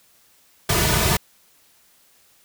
pink noise with comb filter, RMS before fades -19 dBFS, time 0.69-1.17 s, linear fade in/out 5 ms, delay 3.7 ms, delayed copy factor -0.9, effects white hiss -57 dBFS RMS until 2.44 s

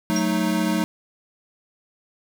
square chord, D# diminished, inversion first, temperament equal, 185 / 220 / 311.1 Hz, F#3 / A3 / D#4, 0 / 0 / 0 cents, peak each -25 dBFS, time 0.1-0.84 s, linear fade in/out 0 ms
sine tone with exponential decay, 5620 Hz, F8, 10 cents sharp, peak -22 dBFS, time 0.16-0.29 s, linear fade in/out 2 ms, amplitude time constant 27 ms
effects none

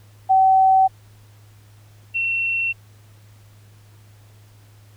sine tone pair in turn, 763 / 2714 Hz, G5 / E7, -47 / +50 cents, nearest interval octave + minor seventh, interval 2197 cents, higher second, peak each -11 / -19 dBFS, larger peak first, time 0.29-0.88 / 2.14-2.73 s, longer neither, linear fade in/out 20 ms, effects added 104 Hz sine -46 dBFS peak until 4.96 s + pink hiss -56 dBFS RMS until 4.96 s

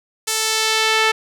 sawtooth tone with band-pass filter sweep, 440.3 Hz, A4, 1 cent sharp, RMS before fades -18 dBFS, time 0.27-1.12 s, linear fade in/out 10 ms, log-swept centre 7800 to 2300 Hz, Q 0.9, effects none

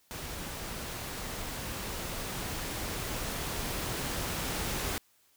pink noise with level ramp, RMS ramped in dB -40 to -33 dBFS, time 0.11-4.98 s, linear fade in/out 0 ms, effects white hiss -67 dBFS RMS until 5.36 s

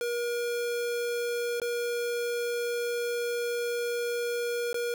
square tone with dropouts, 477.2 Hz, A#4, 41 cents sharp, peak -29 dBFS, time 0.01-4.94 s, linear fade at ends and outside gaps 1 ms, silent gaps 1.6-1.617 / 4.73-4.743 s, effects none

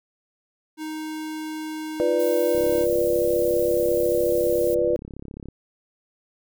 square tone, 311.7 Hz, D#4, 3 cents sharp, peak -30 dBFS, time 0.77-2.87 s, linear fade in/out 50 ms
sine chord, B diminished, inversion second, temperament equal, 349.2 / 493.9 / 587.3 Hz, F4 / B4 / D5, 0 / 0 / 0 cents, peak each -24 / -21 / -24 dBFS, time 2-4.96 s, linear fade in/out 0 ms
violet noise, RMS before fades -36 dBFS, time 2.19-4.75 s, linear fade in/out 10 ms
click train, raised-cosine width 3 ms, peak -24 dBFS, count 102, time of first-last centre 2.55-5.486 s, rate 34.4 Hz
effects none

